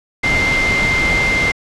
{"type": "tone in noise", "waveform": "sine", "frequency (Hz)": 2093, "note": "C7", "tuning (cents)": 0, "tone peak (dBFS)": -14, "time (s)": [0.23, 1.52], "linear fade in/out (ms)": 10, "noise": "pink", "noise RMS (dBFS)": -19, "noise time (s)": [0.23, 1.52], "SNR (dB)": 2, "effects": ["low-pass 5000 Hz 12 dB/octave"]}